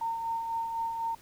sine tone with tremolo, 914 Hz, A#5, 34 cents flat, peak -28 dBFS, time 0.01-1.15 s, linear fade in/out 5 ms, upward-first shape sine, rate 4 Hz, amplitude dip 40%, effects pink hiss -56 dBFS RMS until 1.21 s

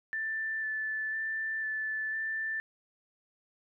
sine tone with vibrato, 1760 Hz, A6, in tune, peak -31 dBFS, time 0.13-2.6 s, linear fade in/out 0 ms, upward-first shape square, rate 1 Hz, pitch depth 11 cents each way, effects none

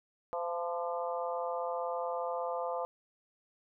harmonic tone with a mistuned harmonic, 171.5 Hz, F3, 31 cents flat, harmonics 3 / 4 / 5 / 6 / 7, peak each -36 / -38 / -40 / -42 / -43 dBFS, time 0.33-2.85 s, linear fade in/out 0 ms, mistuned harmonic 5, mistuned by +30 cents, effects none

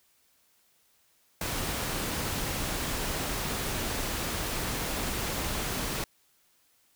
pink noise, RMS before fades -32 dBFS, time 1.41-6.04 s, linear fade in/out 2 ms, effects white hiss -67 dBFS RMS until 6.95 s

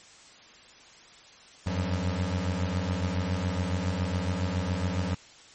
25% pulse beating tone pair, 87.31 / 94.51 Hz, F2 / F#2, 0 / +37 cents, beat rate 7.2 Hz, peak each -26 dBFS, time 1.66-5.15 s, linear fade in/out 10 ms, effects white hiss -52 dBFS RMS until 5.54 s + MP3 32 kbps

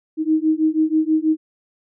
sine beating tone pair, 311.1 / 317.3 Hz, D#4 / D#4, 0 / +34 cents, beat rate 6.2 Hz, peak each -18 / -18 dBFS, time 0.17-1.37 s, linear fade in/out 50 ms, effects none

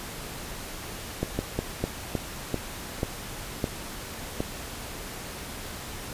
slowing click train, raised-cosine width 2 ms, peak -12 dBFS, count 9, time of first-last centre 1.23-4.405 s, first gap 160 ms, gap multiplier 1.25, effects pink hiss -38 dBFS RMS until 6.13 s + resampled to 32000 Hz

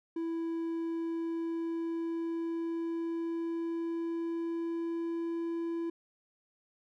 triangle tone with pitch glide, 330.8 to 335 Hz, E4 to E4, +6 to +28 cents, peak -30 dBFS, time 0.16-5.9 s, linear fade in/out 5 ms, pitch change +22 cents, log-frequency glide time 0.49-5.41 s, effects none

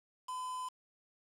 triangle tone with quantisation, 1014 Hz, B5, 45 cents sharp, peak -36 dBFS, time 0.28-0.69 s, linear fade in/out 10 ms, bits 8, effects low-pass 11000 Hz 12 dB/octave

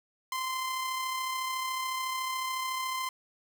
sawtooth tone with amplitude modulation, 1038 Hz, C6, 14 cents flat, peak -26 dBFS, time 0.32-3.09 s, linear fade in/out 2 ms, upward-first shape sine, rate 33.9 Hz, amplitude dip 30%, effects none

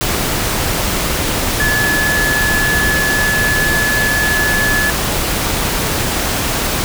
sine tone in noise, 1715 Hz, A6, 45 cents flat, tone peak -14 dBFS, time 1.6-4.9 s, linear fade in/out 0 ms, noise pink, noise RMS -17 dBFS, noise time 0.01-6.84 s, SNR 0 dB, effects none

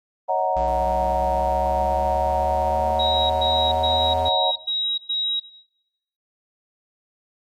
sine chord, D# minor seventh, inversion third, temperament equal with one note detuned, 554.4 / 630.6 / 740 / 932.3 Hz, C#5 / D#5 / F#5 / A#5, 0 / +23 / 0 / 0 cents, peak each -26 / -26 / -22 / -24 dBFS, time 0.28-4.52 s, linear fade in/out 20 ms
square exponential sweep, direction up, 61.9 to 82.41 Hz, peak -29 dBFS, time 0.56-4.29 s, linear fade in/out 5 ms
sine tone bursts, 3826 Hz, A#7, 44 cents sharp, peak -21 dBFS, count 6, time 2.99-5.4 s, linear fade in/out 10 ms, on 310 ms, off 110 ms
effects noise-tail reverb RT60 0.8 s tail -17 dB re dry + Opus 24 kbps

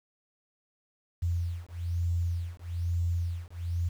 sine beating tone pair, 85.5 / 86.6 Hz, F2 / F2, -36 / -14 cents, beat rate 1.1 Hz, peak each -31 dBFS, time 1.22-3.89 s, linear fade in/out 10 ms, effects 9-bit

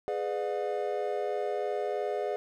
triangle chord, G# diminished seventh, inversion none, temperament just, 415.3 / 498.4 / 598 / 717.6 Hz, G#4 / B4 / D5 / F5, 0 / +16 / +31 / +47 cents, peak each -31 / -34 / -33 / -34 dBFS, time 0.08-2.36 s, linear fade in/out 0 ms, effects none

